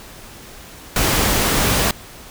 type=noise; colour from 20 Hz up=pink; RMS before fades=-17 dBFS; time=0.96-1.91 s; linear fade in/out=2 ms; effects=pink hiss -39 dBFS RMS until 2.3 s